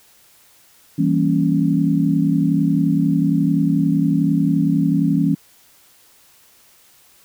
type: chord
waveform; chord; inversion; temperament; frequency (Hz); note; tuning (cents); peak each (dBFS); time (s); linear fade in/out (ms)
sine; E diminished seventh; none; equal; 164.81 / 196 / 233.1 / 277.2; E3 / G3 / Bb3 / Db4; 0 / 0 / 0 / 0; -18 / -21 / -23 / -18; 0.98-5.35; 10
effects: white hiss -52 dBFS RMS until 7.24 s